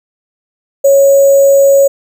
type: tone with sample-and-hold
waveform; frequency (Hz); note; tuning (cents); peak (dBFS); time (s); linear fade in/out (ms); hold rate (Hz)
sine; 553; C#5; -4; -3; 0.84-1.88; 10; 7350
effects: none